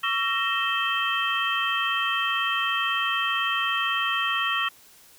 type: tone cluster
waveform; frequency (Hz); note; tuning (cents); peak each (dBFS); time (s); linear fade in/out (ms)
sine; 1126 / 1344 / 1862 / 2625 / 3141; C#6 / E6 / A#6 / E7 / G7; +27 / +33 / -2 / -8 / +3; -29; 0.03-4.69; 10
effects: white hiss -53 dBFS RMS until 5.18 s